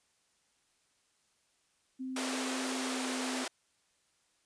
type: tone with pitch glide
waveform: sine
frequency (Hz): 260.1 to 257.3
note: C4 to C4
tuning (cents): -10 to -29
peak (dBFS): -36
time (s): 1.99-3.45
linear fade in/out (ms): 20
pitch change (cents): -19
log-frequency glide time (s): 2.7-3.09
type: high-pass noise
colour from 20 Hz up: pink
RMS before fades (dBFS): -37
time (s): 2.16-3.48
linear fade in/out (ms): 5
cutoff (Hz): 350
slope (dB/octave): 96
effects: white hiss -73 dBFS RMS until 4.45 s + resampled to 22050 Hz